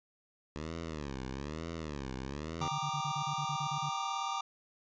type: tone with vibrato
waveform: 10% pulse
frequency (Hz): 73.42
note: D2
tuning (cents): 0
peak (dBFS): -30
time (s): 0.56-2.68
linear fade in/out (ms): 0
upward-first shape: sine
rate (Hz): 1.1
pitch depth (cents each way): 220
type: tone bursts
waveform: sine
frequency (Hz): 146.83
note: D3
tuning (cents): 0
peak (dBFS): -37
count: 12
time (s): 2.6-3.897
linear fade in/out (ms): 10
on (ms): 76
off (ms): 35
type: chord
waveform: square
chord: Eb major seventh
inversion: first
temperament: equal with one note detuned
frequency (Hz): 784 / 932.3 / 1174.7 / 1212.6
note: G5 / Bb5 / D6 / Eb6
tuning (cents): 0 / 0 / 0 / -45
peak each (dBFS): -40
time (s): 2.61-4.41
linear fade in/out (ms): 5
effects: resampled to 16000 Hz